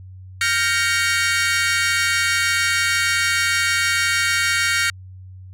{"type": "chord", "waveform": "sawtooth", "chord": "G half-diminished seventh", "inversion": "third", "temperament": "equal with one note detuned", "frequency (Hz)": [1396.9, 1568, 1864.7, 2245], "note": ["F6", "G6", "Bb6", "Db7"], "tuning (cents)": [0, 0, 0, 21], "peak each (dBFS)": [-19, -21, -18, -19], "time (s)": [0.41, 4.9], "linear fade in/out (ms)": 2, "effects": ["added 93 Hz sine -36 dBFS peak until 5.53 s", "low-pass 11000 Hz 12 dB/octave"]}